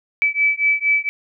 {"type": "beating tone pair", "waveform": "sine", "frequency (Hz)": [2301, 2305.3], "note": ["D7", "D7"], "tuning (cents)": [-36, -33], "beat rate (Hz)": 4.3, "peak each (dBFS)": -18, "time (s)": [0.22, 1.09], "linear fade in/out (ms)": 0, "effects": []}